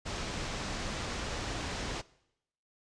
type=low-pass noise; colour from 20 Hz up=pink; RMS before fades=-37 dBFS; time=0.05-2.02 s; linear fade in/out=20 ms; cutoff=7000 Hz; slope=24 dB/octave; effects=noise-tail reverb RT60 0.8 s tail -21 dB re dry + resampled to 22050 Hz